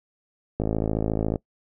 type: click train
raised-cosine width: 2 ms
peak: -11 dBFS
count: 42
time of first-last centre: 0.6-1.358 s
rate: 54.1 Hz
effects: noise-tail reverb RT60 0.1 s tail -23 dB re dry